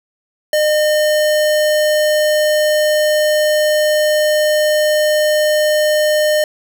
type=tone; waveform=square; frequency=608 Hz; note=D#5; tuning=40 cents flat; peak=-12 dBFS; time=0.53-6.44 s; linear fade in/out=2 ms; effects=none